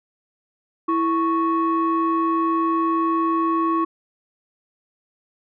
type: tone pair together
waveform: sine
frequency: 329.6 / 1107.9 Hz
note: E4 / C#6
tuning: 0 / -1 cents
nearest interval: octave + major sixth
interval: 2099 cents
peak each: -19 dBFS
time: 0.88-3.85 s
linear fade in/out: 10 ms
effects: tanh soft clip ceiling -13 dBFS

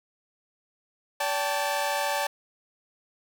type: chord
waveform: sawtooth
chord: D suspended fourth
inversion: none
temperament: equal with one note detuned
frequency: 574.6 / 784 / 880 Hz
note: D5 / G5 / A5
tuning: -38 / 0 / 0 cents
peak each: -26 / -28 / -25 dBFS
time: 1.2-2.27 s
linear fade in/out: 5 ms
effects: none

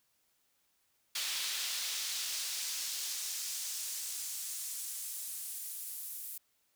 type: noise with high-pass filter sweep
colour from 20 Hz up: brown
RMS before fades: -39 dBFS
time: 1.15-6.38 s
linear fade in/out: 5 ms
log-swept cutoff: 3500 to 12000 Hz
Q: 1.1
effects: white hiss -75 dBFS RMS until 6.75 s

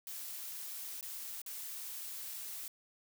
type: noise with dropouts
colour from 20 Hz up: blue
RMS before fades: -44 dBFS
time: 0.07-2.68 s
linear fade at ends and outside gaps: 1 ms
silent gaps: 1.01-1.027 / 1.417-1.462 s
effects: none

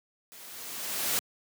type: noise with level ramp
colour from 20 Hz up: white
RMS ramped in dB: -49 to -27 dBFS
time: 0.32-1.19 s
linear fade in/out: 0 ms
effects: high-pass 150 Hz 12 dB/octave

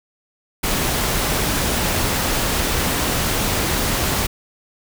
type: noise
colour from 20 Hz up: pink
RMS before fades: -20 dBFS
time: 0.63-4.27 s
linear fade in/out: 10 ms
effects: none

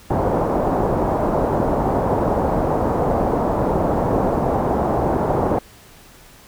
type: low-pass noise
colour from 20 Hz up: white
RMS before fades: -19 dBFS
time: 0.1-5.59 s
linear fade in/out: 5 ms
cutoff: 830 Hz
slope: 24 dB/octave
effects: pink hiss -46 dBFS RMS until 6.47 s

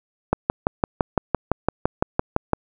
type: click train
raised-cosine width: 1 ms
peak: -3 dBFS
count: 14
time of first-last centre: 0.33-2.533 s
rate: 5.9 Hz
effects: none

